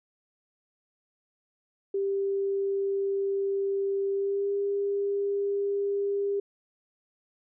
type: tone with pitch glide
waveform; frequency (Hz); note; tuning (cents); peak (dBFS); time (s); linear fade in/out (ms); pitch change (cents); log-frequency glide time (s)
sine; 394.1 to 401; G4 to G4; +9 to +39; -25; 1.94-6.4; 5; +30; 4.12-4.52
effects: none